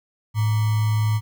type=tone with sample-and-hold; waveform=sine; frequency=107.9 Hz; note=A2; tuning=33 cents flat; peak=-17 dBFS; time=0.34-1.21 s; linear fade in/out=50 ms; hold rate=1050 Hz; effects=none